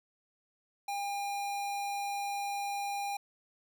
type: tone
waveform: square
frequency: 805 Hz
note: G5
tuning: 46 cents sharp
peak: -34 dBFS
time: 0.88-3.17 s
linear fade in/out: 5 ms
effects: none